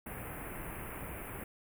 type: band-stop noise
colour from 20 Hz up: pink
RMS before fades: -43 dBFS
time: 0.06-1.44 s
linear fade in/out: 5 ms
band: 2600 to 9700 Hz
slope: 48 dB/octave
effects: none